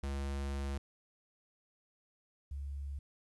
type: tone pair in turn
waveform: square / sine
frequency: 69.3 / 70.19 Hz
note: C#2 / C#2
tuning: 0 / +22 cents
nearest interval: unison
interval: 22 cents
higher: second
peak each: -36 / -38 dBFS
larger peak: first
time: 0.03-0.78 / 2.51-2.99 s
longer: first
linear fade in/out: 5 ms
effects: resampled to 24000 Hz + 12-bit